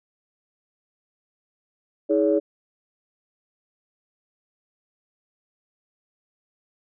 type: tone cluster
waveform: sine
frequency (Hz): 318.7 / 419.3 / 566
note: D#4 / G#4 / C#5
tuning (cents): +42 / +17 / +36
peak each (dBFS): -21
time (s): 2.09-2.4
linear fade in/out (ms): 20
effects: tanh soft clip ceiling -7 dBFS